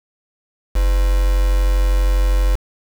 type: tone with quantisation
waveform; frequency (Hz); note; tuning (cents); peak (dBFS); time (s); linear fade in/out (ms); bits
sine; 46.25; F#1; 0; -12; 0.75-2.56; 10; 4
effects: none